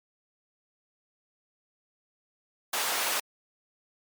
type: high-pass noise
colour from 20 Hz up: pink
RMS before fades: -29 dBFS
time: 2.73-3.2 s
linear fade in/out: 5 ms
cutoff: 710 Hz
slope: 12 dB/octave
effects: MP3 96 kbps